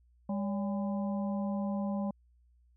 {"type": "harmonic tone with a mistuned harmonic", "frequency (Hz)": 202.2, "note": "G#3", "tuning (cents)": -46, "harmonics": [1, 3, 4, 5], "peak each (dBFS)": [-31, -40, -44, -47], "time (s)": [0.29, 2.11], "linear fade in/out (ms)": 5, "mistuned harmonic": 3, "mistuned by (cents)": -100, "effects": ["added 60 Hz sine -62 dBFS peak until 2.76 s"]}